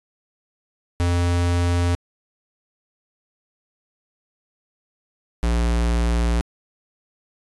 square tone pair in turn, 87.31 / 58.27 Hz, F2 / A#1, 0 / 0 cents, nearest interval perfect fifth, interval 700 cents, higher first, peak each -18 dBFS, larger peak neither, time 1-1.95 / 5.43-6.41 s, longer second, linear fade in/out 0 ms, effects resampled to 24000 Hz

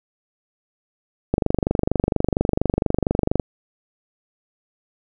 click train, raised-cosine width 2 ms, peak -4 dBFS, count 51, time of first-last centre 1.34-3.398 s, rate 24.3 Hz, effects none

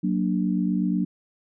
sine chord, Gb augmented, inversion none, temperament equal, 185 / 233.1 / 293.7 Hz, Gb3 / Bb3 / D4, 0 / 0 / 0 cents, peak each -23 / -27 / -27 dBFS, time 0.03-1.05 s, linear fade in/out 10 ms, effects none

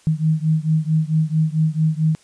sine beating tone pair, 155.56 / 160.06 Hz, D#3 / D#3, 0 / +49 cents, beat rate 4.5 Hz, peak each -18 / -19 dBFS, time 0.07-2.15 s, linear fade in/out 0 ms, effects white hiss -53 dBFS RMS until 2.23 s + resampled to 22050 Hz

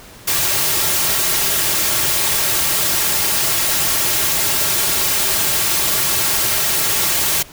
white noise with comb filter, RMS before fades -17 dBFS, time 0.27-7.43 s, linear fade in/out 10 ms, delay 4 ms, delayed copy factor -0.5, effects pink hiss -40 dBFS RMS until 7.52 s

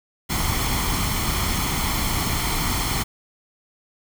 pink noise with comb filter, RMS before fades -23 dBFS, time 0.29-3.04 s, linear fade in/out 20 ms, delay 0.93 ms, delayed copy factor +0.6, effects none

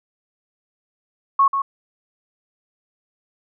sine tone with echo, 1100 Hz, C#6, 14 cents flat, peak -11 dBFS, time 1.39-1.48 s, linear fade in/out 5 ms, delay 140 ms, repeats 1, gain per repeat -7 dB, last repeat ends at 1.62 s, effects none

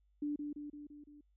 sine tone with echo, 293.7 Hz, D4, in tune, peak -34 dBFS, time 0.22-0.36 s, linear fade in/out 5 ms, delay 170 ms, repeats 5, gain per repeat -4 dB, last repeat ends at 1.21 s, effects added 50 Hz sine -69 dBFS peak until 1.36 s

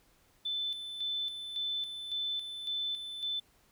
triangle tone with tremolo, 3520 Hz, A7, in tune, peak -28 dBFS, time 0.45-3.4 s, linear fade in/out 10 ms, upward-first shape square, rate 1.8 Hz, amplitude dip 65%, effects tanh soft clip ceiling -30 dBFS + pink hiss -67 dBFS RMS until 3.71 s

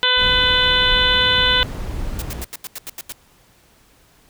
harmonic tone, 502 Hz, B4, 28 cents sharp, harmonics 1 / 2 / 3 / 4 / 5 / 6 / 7 / 8, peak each -26 / -24 / -20 / -25 / -29 / -19 / -18 / -27 dBFS, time 0.03-1.63 s, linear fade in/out 0 ms
brown noise, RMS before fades -26 dBFS, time 0.16-2.46 s, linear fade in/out 50 ms
white noise bursts, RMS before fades -30 dBFS, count 9, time 2.19-3.122 s, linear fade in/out 0 ms, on 28 ms, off 85 ms
effects pink hiss -54 dBFS RMS until 4.29 s

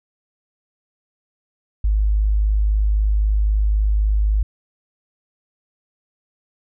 sine tone, 51.91 Hz, G#1, in tune, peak -14 dBFS, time 1.84-4.43 s, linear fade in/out 5 ms, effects none

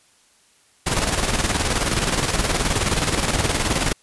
pink noise with tremolo, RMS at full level -19 dBFS, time 0.86-3.93 s, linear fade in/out 10 ms, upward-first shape square, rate 19 Hz, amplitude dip 50%, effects white hiss -57 dBFS RMS until 4.02 s + resampled to 24000 Hz

